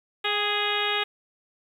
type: harmonic tone with a mistuned harmonic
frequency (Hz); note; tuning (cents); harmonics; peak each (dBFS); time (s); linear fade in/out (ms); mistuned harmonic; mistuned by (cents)
415.3; G#4; 0; 1 / 2 / 3 / 4 / 5 / 6 / 7 / 8 / 9; -32 / -32 / -32 / -32 / -32 / -32 / -32 / -32 / -32; 0.24-1.04; 10; 2; -31
effects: 9-bit